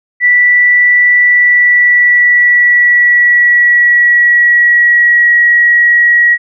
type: tone with pitch glide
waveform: sine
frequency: 1964 to 1912.5 Hz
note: B6 to A#6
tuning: -10 to +44 cents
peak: -4 dBFS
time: 0.2-6.38 s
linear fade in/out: 50 ms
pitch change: -46 cents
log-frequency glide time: 1.18-5.31 s
effects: none